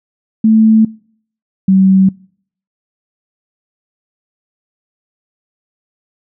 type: tone pair in turn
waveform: sine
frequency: 220 / 190.78 Hz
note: A3 / G3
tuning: 0 / -47 cents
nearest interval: major second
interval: 247 cents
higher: first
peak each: -5 dBFS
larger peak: neither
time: 0.44-0.85 / 1.68-2.09 s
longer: neither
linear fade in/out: 5 ms
effects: noise-tail reverb RT60 0.6 s tail -25 dB re dry